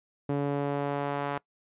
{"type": "tone with band-pass filter sweep", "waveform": "sawtooth", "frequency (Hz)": 142.4, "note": "C#3", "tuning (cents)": 47, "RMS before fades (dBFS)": -30, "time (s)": [0.29, 1.38], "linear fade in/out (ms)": 5, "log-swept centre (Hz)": [360, 1000], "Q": 0.97, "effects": ["noise-tail reverb RT60 0.1 s tail -22 dB re dry", "resampled to 8000 Hz"]}